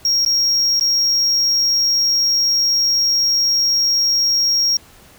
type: tone with dropouts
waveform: triangle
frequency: 5588 Hz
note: F8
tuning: in tune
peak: -12 dBFS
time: 0.05-4.77 s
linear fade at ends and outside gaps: 2 ms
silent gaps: 0.25-0.261 / 0.797-0.809 s
effects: pink hiss -46 dBFS RMS until 5.18 s